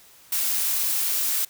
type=noise; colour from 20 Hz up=blue; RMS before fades=-24 dBFS; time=0.32-1.45 s; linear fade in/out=5 ms; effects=white hiss -52 dBFS RMS until 1.49 s